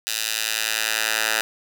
10% pulse tone with high-pass filter sweep, 110 Hz, A2, in tune, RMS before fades -24 dBFS, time 0.07-1.41 s, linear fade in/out 0 ms, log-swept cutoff 3500 to 1400 Hz, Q 0.88, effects none

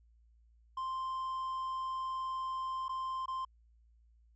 triangle tone with dropouts, 1046.5 Hz, C6, in tune, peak -33 dBFS, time 0.77-3.45 s, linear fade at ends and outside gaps 5 ms, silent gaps 2.883-2.892 / 3.259-3.28 s, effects added 57 Hz sine -62 dBFS peak until 4.35 s + resampled to 16000 Hz

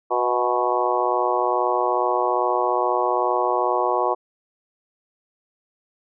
harmonic tone with a mistuned harmonic, 122.4 Hz, B2, 15 cents flat, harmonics 3 / 4 / 5 / 6 / 7 / 8 / 9, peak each -26 / -26 / -26 / -26 / -26 / -26 / -26 dBFS, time 0.1-4.15 s, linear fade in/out 20 ms, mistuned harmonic 5, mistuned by +41 cents, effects none

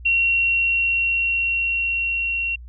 sine tone with level ramp, 2738 Hz, F7, 35 cents flat, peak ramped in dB -15 to -21 dBFS, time 0.05-2.56 s, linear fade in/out 10 ms, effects added 60 Hz sine -36 dBFS peak until 2.68 s

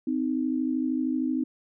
sine tone pair together, 258.1 / 311.1 Hz, C4 / D#4, -23 / 0 cents, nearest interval minor third, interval 323 cents, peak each -26 / -28 dBFS, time 0.07-1.44 s, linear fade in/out 5 ms, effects none

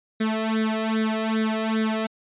sawtooth tone with flanger, 220 Hz, A3, in tune, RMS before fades -24 dBFS, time 0.2-2.07 s, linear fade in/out 10 ms, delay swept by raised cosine 0.53 to 1.63 ms, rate 2.5 Hz, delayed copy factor +1, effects resampled to 8000 Hz

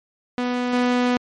sawtooth tone with level steps, 246.9 Hz, B3, in tune, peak -17 / -13 dBFS, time 0.38-1.17 s, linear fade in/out 0 ms, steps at 0.73 s, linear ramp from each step 2 ms, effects low-pass 4000 Hz 12 dB/octave + MP3 48 kbps

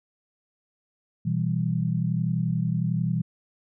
sine chord, E minor, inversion second, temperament equal, 123.47 / 164.81 / 196 Hz, B2 / E3 / G3, 0 / 0 / 0 cents, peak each -27 / -25 / -30 dBFS, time 1.25-3.22 s, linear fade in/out 10 ms, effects none

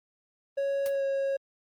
triangle tone with pitch glide, 554.4 to 547.1 Hz, C#5 to C#5, 0 to -23 cents, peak -24 dBFS, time 0.57-1.37 s, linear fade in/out 10 ms, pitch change -23 cents, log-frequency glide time 0.93-1.03 s
white noise with exponential decay, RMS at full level -36 dBFS, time 0.86-0.94 s, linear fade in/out 0 ms, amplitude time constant 16 ms
effects Opus 32 kbps

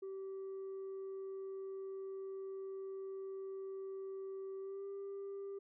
sine tone with pitch glide, 386.2 to 395.7 Hz, G4 to G4, -26 to +16 cents, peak -40 dBFS, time 0.02-5.59 s, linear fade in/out 10 ms, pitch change +42 cents, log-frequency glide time 4.6-4.85 s, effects tanh soft clip ceiling -41 dBFS

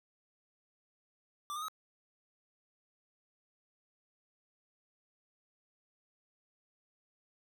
square tone with pitch steps, 1174.7 / 1223.2 / 1273.6 Hz, D6 / D#6 / D#6, 0 / -30 / +40 cents, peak -38 dBFS, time 1.5-1.683 s, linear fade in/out 0 ms, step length 61 ms, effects none

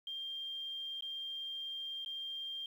sine tone with dropouts, 3188 Hz, G7, 28 cents sharp, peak -39 dBFS, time 0.07-2.66 s, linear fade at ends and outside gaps 2 ms, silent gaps 1.008-1.023 / 2.048-2.06 s, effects 11-bit

